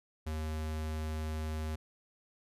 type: tone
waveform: square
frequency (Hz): 78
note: D#2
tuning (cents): +5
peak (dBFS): -35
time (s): 0.26-1.76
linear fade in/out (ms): 10
effects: resampled to 32000 Hz